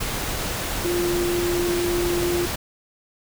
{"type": "tone in noise", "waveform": "sine", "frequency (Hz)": 349.2, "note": "F4", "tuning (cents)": 0, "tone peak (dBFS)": -21, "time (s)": [0.84, 2.46], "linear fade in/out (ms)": 10, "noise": "pink", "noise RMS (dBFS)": -27, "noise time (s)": [0, 2.56], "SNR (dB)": 3, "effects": []}